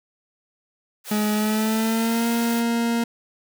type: high-pass noise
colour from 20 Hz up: white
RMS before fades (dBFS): -34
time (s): 1.04-2.64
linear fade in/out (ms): 50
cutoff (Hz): 450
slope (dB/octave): 48
type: tone with pitch glide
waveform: 40% pulse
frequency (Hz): 211.3 to 233.1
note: G#3 to A#3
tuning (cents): +30 to 0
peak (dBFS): -19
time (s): 1.11-3.04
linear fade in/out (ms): 5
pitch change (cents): +170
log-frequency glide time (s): 1.34-2.28
effects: none